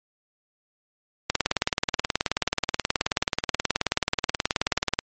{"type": "click train", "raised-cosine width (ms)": 0.2, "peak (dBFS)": -4, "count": 70, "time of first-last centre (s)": [1.3, 4.99], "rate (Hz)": 18.7, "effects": ["MP3 32 kbps"]}